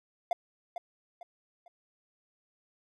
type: tone with echo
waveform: triangle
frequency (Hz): 698.5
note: F5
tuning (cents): 0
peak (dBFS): -23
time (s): 0.31-0.33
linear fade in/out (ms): 2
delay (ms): 450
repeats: 3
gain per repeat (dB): -9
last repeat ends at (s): 1.68
effects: none